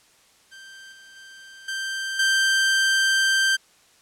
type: tone with level steps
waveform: sawtooth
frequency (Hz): 1568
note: G6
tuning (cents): 0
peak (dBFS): -38 / -42 / -39 / -23 / -14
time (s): 0.51-3.57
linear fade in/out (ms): 20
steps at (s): 0.92 / 1.16 / 1.68 / 2.19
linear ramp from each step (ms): 5
effects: white hiss -57 dBFS RMS until 4.01 s + low-pass 9000 Hz 12 dB/octave